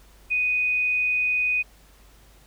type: tone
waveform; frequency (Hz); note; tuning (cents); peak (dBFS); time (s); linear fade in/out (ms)
sine; 2489; D#7; 0; -20; 0.3-1.63; 20
effects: added 50 Hz sine -52 dBFS peak until 2.46 s + pink hiss -56 dBFS RMS until 2.46 s